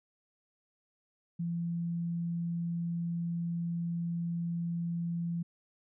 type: tone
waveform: sine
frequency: 170 Hz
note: F3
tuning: 46 cents flat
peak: -31 dBFS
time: 1.39-5.43 s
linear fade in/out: 10 ms
effects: none